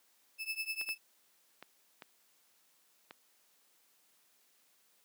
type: tone with tremolo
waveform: 35% pulse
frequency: 2620 Hz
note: E7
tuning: 11 cents flat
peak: -31 dBFS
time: 0.38-0.98 s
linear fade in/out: 50 ms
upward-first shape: triangle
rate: 10 Hz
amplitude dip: 95%
type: clicks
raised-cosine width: 0.3 ms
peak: -31 dBFS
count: 5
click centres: 0.813 / 0.89 / 1.626 / 2.022 / 3.109 s
effects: white hiss -70 dBFS RMS until 5.04 s + high-pass 200 Hz 12 dB/octave